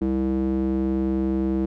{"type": "tone with band-pass filter", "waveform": "square", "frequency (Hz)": 65.6, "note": "C2", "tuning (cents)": 5, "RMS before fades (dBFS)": -23, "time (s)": [0.01, 1.66], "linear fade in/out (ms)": 10, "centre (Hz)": 280, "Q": 4.8, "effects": []}